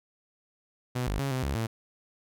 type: tone with pitch steps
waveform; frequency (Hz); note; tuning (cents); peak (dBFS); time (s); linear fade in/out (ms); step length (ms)
sawtooth; 125 / 49.77 / 137.8 / 129.2 / 68.9 / 112.8; B2 / G1 / C#3 / C3 / C#2 / A2; +21 / +27 / -10 / -21 / -10 / +44; -24; 0.95-1.67; 10; 120
effects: none